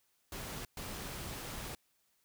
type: noise bursts at uneven times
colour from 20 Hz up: pink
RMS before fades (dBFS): -43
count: 2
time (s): 0.32-0.65 / 0.77-1.75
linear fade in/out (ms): 2
effects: white hiss -75 dBFS RMS until 2.24 s